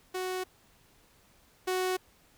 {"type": "tone pair in turn", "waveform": "sawtooth", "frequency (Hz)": [370, 370], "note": ["F#4", "F#4"], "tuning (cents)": [0, 0], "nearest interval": "unison", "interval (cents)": 0, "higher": "neither", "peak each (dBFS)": [-28, -24], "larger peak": "second", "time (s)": [[0.14, 0.44], [1.67, 1.97]], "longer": "neither", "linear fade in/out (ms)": 10, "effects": ["pink hiss -63 dBFS RMS until 2.37 s"]}